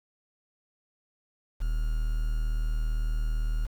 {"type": "tone with quantisation", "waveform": "triangle", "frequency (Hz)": 38.89, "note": "D#1", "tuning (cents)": 0, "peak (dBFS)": -23, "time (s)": [1.6, 3.67], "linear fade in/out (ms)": 20, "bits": 8, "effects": []}